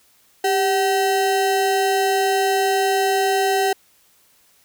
square ring-modulated tone, 576 Hz, D5, 34 cents flat, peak -14 dBFS, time 0.44-3.73 s, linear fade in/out 5 ms, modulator 181 Hz, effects white hiss -57 dBFS RMS until 4.64 s

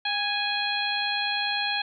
harmonic tone with a mistuned harmonic, 830.6 Hz, G#5, in tune, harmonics 1 / 2 / 3 / 4 / 5, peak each -31 / -31 / -31 / -31 / -31 dBFS, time 0.05-1.82 s, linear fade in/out 5 ms, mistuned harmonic 1, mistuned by -38 cents, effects none

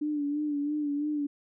sine tone with vibrato, 293.7 Hz, D4, in tune, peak -27 dBFS, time 0.01-1.27 s, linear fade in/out 10 ms, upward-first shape sine, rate 3 Hz, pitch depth 47 cents each way, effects none

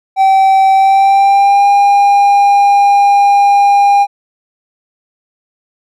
triangle tone with pitch glide, 772 to 805.7 Hz, G5 to G5, -27 to +47 cents, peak -3 dBFS, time 0.16-4.07 s, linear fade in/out 50 ms, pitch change +74 cents, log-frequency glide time 0.73-1.67 s, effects none

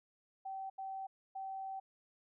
sine tone bursts at uneven times, 771 Hz, G5, 29 cents flat, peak -40 dBFS, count 3, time 0.45-0.7 / 0.78-1.07 / 1.35-1.8 s, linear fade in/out 10 ms, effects none

